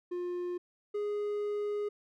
triangle tone pair in turn, 354.7 / 414.3 Hz, F4 / G#4, +27 / -4 cents, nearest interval minor third, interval 269 cents, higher second, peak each -31 / -29 dBFS, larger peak second, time 0.11-0.58 / 0.94-1.89 s, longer second, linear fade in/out 10 ms, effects none

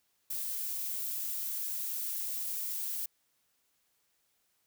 violet noise, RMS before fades -36 dBFS, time 0.3-3.06 s, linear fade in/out 5 ms, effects white hiss -75 dBFS RMS until 4.66 s

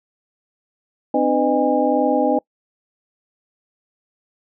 sine tone cluster, 259 / 301.2 / 502 / 612 / 814 Hz, C4 / D4 / B4 / D#5 / G#5, -17 / +44 / +28 / -29 / -35 cents, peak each -21 dBFS, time 1.14-2.39 s, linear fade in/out 5 ms, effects noise-tail reverb RT60 0.1 s tail -26 dB re dry

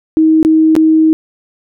sine tone with dropouts, 316.8 Hz, D#4, 31 cents sharp, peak -5 dBFS, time 0.17-1.13 s, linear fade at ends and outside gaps 0 ms, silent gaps 0.429-0.449 / 0.753-0.764 s, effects none

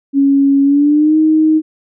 sine tone with pitch glide, 277.2 to 312.9 Hz, C#4 to D#4, 0 to +10 cents, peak -7 dBFS, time 0.13-1.62 s, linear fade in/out 50 ms, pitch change +210 cents, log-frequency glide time 0.63-1.17 s, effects none

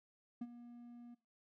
triangle tone with ADSR envelope, 239.2 Hz, A#3, 45 cents sharp, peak -36 dBFS, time 0.41-1.15 s, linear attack 7 ms, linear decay 43 ms, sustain -14 dB, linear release 14 ms, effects noise-tail reverb RT60 0.3 s tail -22 dB re dry

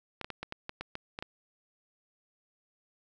clicks, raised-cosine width 0.3 ms, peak -21 dBFS, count 10, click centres 0.213 / 0.245 / 0.303 / 0.43 / 0.524 / 0.694 / 0.81 / 0.954 / 1.189 / 1.225 s, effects none

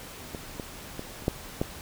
clicks, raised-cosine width 2 ms, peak -22 / -19 / -22 / -28 / -10 / -12 dBFS, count 6, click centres 0.348 / 0.598 / 0.994 / 1.223 / 1.281 / 1.615 s, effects pink hiss -43 dBFS RMS until 1.81 s

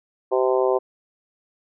harmonic tone, 128.7 Hz, C3, 28 cents flat, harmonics 3 / 4 / 5 / 6 / 7 / 8, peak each -20 / -22 / -25 / -30 / -29 / -30 dBFS, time 0.31-0.79 s, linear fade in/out 20 ms, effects none

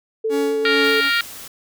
sine tone with vibrato, 440 Hz, A4, in tune, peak -18 dBFS, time 0.24-1.01 s, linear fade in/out 10 ms, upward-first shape square, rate 7.8 Hz, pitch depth 9 cents each way
45% pulse tone with tremolo, 280.9 Hz, C#4, 23 cents sharp, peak -21 dBFS, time 0.29-1.11 s, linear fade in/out 50 ms, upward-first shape sine, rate 2.4 Hz, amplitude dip 65%
harmonic tone, 466.2 Hz, A#4, in tune, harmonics 3 / 4 / 5 / 6 / 7 / 8 / 9 / 10, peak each -20 / -22 / -24 / -26 / -27 / -28 / -29 / -30 dBFS, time 0.65-1.21 s, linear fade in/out 2 ms
white noise, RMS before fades -36 dBFS, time 0.84-1.48 s, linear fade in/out 5 ms
effects none

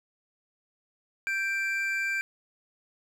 triangle tone pair together, 1574.1 / 2349 Hz, G6 / D7, +7 / 0 cents, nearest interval perfect fifth, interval 693 cents, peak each -28 dBFS, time 1.27-2.21 s, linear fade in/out 0 ms, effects none

